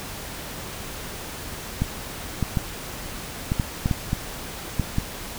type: clicks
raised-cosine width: 5 ms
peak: -9 dBFS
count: 10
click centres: 1.82 / 2.427 / 2.572 / 3.519 / 3.598 / 3.859 / 3.912 / 4.131 / 4.797 / 4.984 s
effects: pink hiss -35 dBFS RMS until 5.38 s